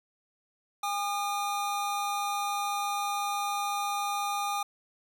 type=tone pair together; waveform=square; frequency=810.6 / 1216 Hz; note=G#5 / D#6; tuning=-42 / -40 cents; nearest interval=perfect fifth; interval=702 cents; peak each=-32 / -33 dBFS; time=0.83-4.63 s; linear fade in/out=5 ms; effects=none